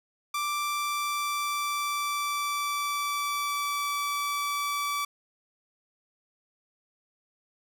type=tone with pitch glide; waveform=sawtooth; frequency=1174.7 to 1153.9 Hz; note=D6 to D6; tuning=0 to -31 cents; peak=-24 dBFS; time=0.34-5.05 s; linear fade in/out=5 ms; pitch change=-31 cents; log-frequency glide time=0.56-3.91 s; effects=none